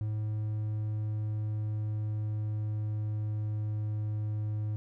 triangle tone with pitch glide, 107.2 to 106.4 Hz, A2 to G#2, -45 to +42 cents, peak -28 dBFS, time 0.01-4.76 s, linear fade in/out 0 ms, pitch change -13 cents, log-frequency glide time 0.18-4.02 s, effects none

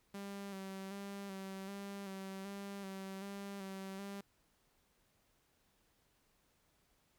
sawtooth tone with vibrato, 195.7 Hz, G3, 3 cents flat, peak -40 dBFS, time 0.14-4.21 s, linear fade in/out 5 ms, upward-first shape square, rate 1.3 Hz, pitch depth 29 cents each way, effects pink hiss -75 dBFS RMS until 7.18 s

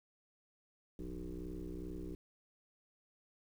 sine tone with frequency modulation, 175.6 Hz, F3, 10 cents sharp, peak -40 dBFS, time 0.99-2.15 s, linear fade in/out 2 ms, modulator 62.6 Hz, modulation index 3.5, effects tanh soft clip ceiling -37 dBFS + 11-bit

